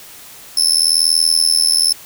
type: tone with amplitude modulation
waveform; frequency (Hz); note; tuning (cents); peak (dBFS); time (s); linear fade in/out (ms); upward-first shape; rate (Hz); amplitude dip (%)
30% pulse; 5274; E8; 0; -3; 0.57-1.93; 5; sine; 80.9; 100
effects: white hiss -38 dBFS RMS until 2.05 s